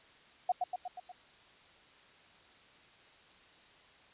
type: tone with echo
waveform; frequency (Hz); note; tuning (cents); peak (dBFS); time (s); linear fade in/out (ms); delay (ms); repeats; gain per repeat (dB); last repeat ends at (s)
sine; 727; F#5; -31; -25; 0.49-0.52; 5; 120; 5; -4; 1.12
effects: white hiss -60 dBFS RMS until 4.13 s + resampled to 8000 Hz